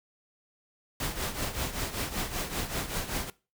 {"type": "noise with tremolo", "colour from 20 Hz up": "pink", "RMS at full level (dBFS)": -30, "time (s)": [1, 3.3], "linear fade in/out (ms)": 2, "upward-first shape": "triangle", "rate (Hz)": 5.2, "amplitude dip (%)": 75, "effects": ["noise-tail reverb RT60 0.3 s tail -20 dB re dry"]}